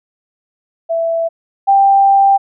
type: tone pair in turn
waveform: sine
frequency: 663 / 788.4 Hz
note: E5 / G5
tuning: +10 / +10 cents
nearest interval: minor third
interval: 300 cents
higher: second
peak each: -13 / -6 dBFS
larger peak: second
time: 0.89-1.29 / 1.67-2.38 s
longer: second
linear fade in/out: 20 ms
effects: none